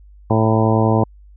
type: harmonic tone with a mistuned harmonic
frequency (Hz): 110.6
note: A2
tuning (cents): +9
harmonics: 1 / 2 / 3 / 4 / 5 / 6 / 7 / 8 / 9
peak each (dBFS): -16 / -19 / -21 / -22 / -23 / -24 / -24 / -25 / -26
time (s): 0.3-1.04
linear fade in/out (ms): 5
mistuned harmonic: 8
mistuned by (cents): +59
effects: added 50 Hz sine -41 dBFS peak until 1.36 s